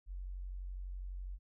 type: tone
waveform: sine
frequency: 46 Hz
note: F#1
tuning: 9 cents flat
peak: -40 dBFS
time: 0.06-1.39 s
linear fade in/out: 50 ms
effects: none